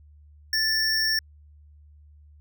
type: tone pair together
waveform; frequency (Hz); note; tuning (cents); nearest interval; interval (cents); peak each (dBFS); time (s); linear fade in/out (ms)
square; 1760 / 5492; A6 / F8; 0 / -30; octave + minor sixth; 1970; -26 / -24; 0.53-1.19; 2
effects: added 74 Hz sine -49 dBFS peak until 2.4 s